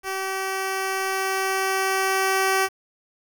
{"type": "tone with level ramp", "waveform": "10% pulse", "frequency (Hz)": 383.5, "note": "G4", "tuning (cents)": -38, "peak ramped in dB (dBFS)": [-18, -10], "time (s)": [0.03, 2.69], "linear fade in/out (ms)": 50, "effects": ["8-bit"]}